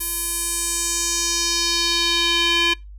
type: tone with band-pass filter sweep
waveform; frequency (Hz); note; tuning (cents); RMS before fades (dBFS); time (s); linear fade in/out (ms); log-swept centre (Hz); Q
square; 341; F4; -41; -21; 0-2.74; 10; 12000 to 2800; 2.4
effects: noise-tail reverb RT60 0.2 s tail -23 dB re dry + added 50 Hz sine -36 dBFS peak until 2.98 s